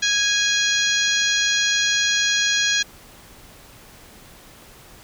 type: harmonic tone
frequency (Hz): 827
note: G#5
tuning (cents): -8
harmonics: 2 / 3 / 4 / 5 / 6 / 7 / 8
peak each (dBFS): -22 / -27 / -23 / -25 / -31 / -28 / -26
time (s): 0.02-2.83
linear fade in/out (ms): 10
effects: pink hiss -46 dBFS RMS until 5.03 s